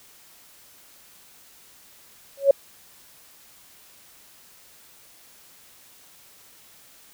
sine tone with exponential growth, 554.4 Hz, C#5, in tune, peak -7 dBFS, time 2.37-2.51 s, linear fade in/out 5 ms, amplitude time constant 29 ms, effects white hiss -52 dBFS RMS until 7.13 s

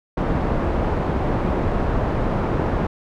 pink low-pass noise, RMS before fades -21 dBFS, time 0.17-2.87 s, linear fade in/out 5 ms, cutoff 970 Hz, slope 12 dB/octave, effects none

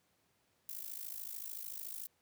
violet noise with amplitude modulation, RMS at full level -41 dBFS, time 0.69-2.07 s, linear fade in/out 0 ms, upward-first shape sine, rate 53.6 Hz, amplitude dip 85%, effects pink hiss -75 dBFS RMS until 2.21 s + high-pass 100 Hz 12 dB/octave

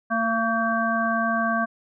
harmonic tone with a mistuned harmonic, 227.2 Hz, A#3, 44 cents flat, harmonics 1 / 3 / 5 / 7, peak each -26 / -26 / -26 / -26 dBFS, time 0.1-1.66 s, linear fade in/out 20 ms, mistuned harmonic 7, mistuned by -26 cents, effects none

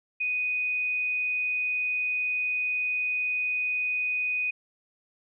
sine tone, 2489 Hz, D#7, in tune, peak -25 dBFS, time 0.2-4.51 s, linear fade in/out 10 ms, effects none

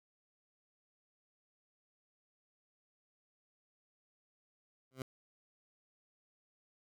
15% pulse tone with exponential growth, 130.81 Hz, C3, in tune, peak -30 dBFS, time 4.91-5.02 s, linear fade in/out 2 ms, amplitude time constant 22 ms, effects none

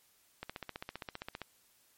click train, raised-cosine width 0.3 ms, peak -24 dBFS, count 16, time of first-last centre 0.43-1.417 s, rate 15.2 Hz, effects white hiss -68 dBFS RMS until 1.97 s + MP3 64 kbps

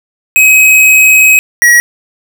square tone pair in turn, 2539 / 1911 Hz, D#7 / A#6, +34 / +43 cents, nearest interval perfect fourth, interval 491 cents, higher first, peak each -3 dBFS, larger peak neither, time 0.36-1.39 / 1.62-1.8 s, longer first, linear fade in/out 0 ms, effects none

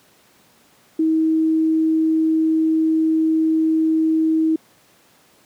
sine tone, 318.8 Hz, D#4, 42 cents sharp, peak -14 dBFS, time 0.99-4.56 s, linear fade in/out 5 ms, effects pink hiss -54 dBFS RMS until 5.45 s + high-pass 150 Hz 12 dB/octave

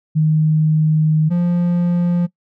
sine / triangle tone pair in turn, 155.56 / 174.61 Hz, D#3 / F3, 0 / 0 cents, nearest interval major second, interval 200 cents, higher second, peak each -11 dBFS, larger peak neither, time 0.15-1.3 / 1.3-2.27 s, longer first, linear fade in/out 20 ms, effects noise-tail reverb RT60 0.1 s tail -20 dB re dry

